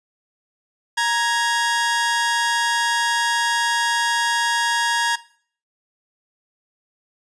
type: tone pair together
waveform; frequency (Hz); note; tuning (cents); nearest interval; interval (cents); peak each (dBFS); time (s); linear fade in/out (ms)
sawtooth; 936.1 / 1661.2; A#5 / G#6; +7 / 0; minor seventh; 993; -17; 0.97-5.16; 10
effects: noise-tail reverb RT60 0.5 s tail -18 dB re dry + resampled to 22050 Hz